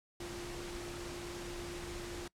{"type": "tone in noise", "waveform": "sine", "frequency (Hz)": 349.2, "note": "F4", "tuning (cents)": 0, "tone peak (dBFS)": -44, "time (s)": [0.2, 2.28], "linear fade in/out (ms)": 5, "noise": "pink", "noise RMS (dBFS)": -45, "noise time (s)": [0.2, 2.28], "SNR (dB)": -2, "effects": ["noise-tail reverb RT60 0.1 s tail -23 dB re dry", "low-pass 9000 Hz 12 dB/octave"]}